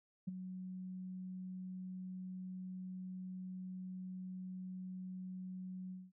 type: tone with ADSR envelope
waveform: sine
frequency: 185 Hz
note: F#3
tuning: in tune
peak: -34 dBFS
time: 0.27-6.12 s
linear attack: 12 ms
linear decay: 17 ms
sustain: -9 dB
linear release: 210 ms
effects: tanh soft clip ceiling -31 dBFS